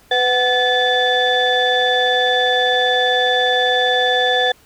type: tone cluster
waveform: sine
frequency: 501 / 746 / 1733 / 3502 Hz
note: B4 / F#5 / A6 / A7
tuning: +25 / +14 / -27 / -9 cents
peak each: -18 dBFS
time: 0.11-4.52 s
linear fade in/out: 5 ms
effects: tanh soft clip ceiling -6 dBFS + pink hiss -51 dBFS RMS until 4.65 s